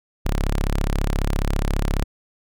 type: tone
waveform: sawtooth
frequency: 34.65 Hz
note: C#1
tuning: in tune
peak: -15 dBFS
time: 0.25-2.04 s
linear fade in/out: 10 ms
effects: none